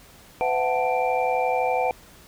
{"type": "tone cluster", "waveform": "sine", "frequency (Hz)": [506, 674, 746, 879, 2362], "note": ["B4", "E5", "F#5", "A5", "D7"], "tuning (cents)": [42, 38, 14, -2, 9], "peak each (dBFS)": [-25, -29, -24, -28, -32], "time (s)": [0.41, 1.91], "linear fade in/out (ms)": 0, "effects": ["pink hiss -50 dBFS RMS until 2.27 s"]}